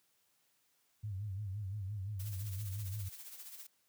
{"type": "tone with vibrato", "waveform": "sine", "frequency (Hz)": 100, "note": "G2", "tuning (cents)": 35, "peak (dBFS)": -37, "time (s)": [1.03, 3.09], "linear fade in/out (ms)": 10, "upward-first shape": "sine", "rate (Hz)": 5.8, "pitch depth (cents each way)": 120}
{"type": "noise with tremolo", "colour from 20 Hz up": "blue", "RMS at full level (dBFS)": -48, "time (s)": [2.19, 3.67], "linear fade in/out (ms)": 10, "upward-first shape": "sine", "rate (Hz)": 15, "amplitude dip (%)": 55}
{"effects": ["white hiss -75 dBFS RMS until 3.88 s", "high-pass 60 Hz 12 dB/octave"]}